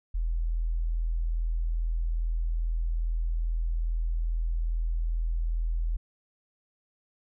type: tone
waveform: sine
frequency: 41.2 Hz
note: E1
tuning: in tune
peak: -25 dBFS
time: 0.14-5.97 s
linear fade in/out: 10 ms
effects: none